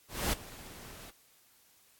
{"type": "noise with ADSR envelope", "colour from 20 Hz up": "pink", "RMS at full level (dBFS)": -30, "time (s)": [0.08, 1.11], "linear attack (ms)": 250, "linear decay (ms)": 10, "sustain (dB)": -19, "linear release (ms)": 14, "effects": ["white hiss -64 dBFS RMS until 1.99 s", "AAC 64 kbps"]}